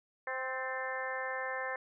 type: harmonic tone with a mistuned harmonic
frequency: 261.1 Hz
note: C4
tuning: 3 cents flat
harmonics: 2 / 3 / 4 / 5 / 6 / 7 / 8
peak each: -40 / -43 / -42 / -47 / -45 / -39 / -46 dBFS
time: 0.27-1.76 s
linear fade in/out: 2 ms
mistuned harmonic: 7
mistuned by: -39 cents
effects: none